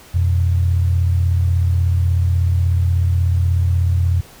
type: tone pair together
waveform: sine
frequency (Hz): 87.31 / 123.74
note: F2 / B2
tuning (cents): 0 / +4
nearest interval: tritone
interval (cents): 604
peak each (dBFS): -13 / -22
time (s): 0.14-4.21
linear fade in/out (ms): 10
effects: pink hiss -43 dBFS RMS until 4.4 s